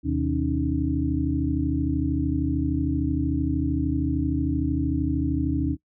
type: tone cluster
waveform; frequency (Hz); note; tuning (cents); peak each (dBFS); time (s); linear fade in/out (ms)
sine; 77.8 / 127.1 / 157.6 / 273.4 / 306.5; D#2 / C3 / D#3 / C#4 / D#4; 0 / -50 / +23 / -24 / -26; -27 / -32 / -32 / -26 / -27; 0.03-5.77; 50
effects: noise-tail reverb RT60 0.1 s tail -20 dB re dry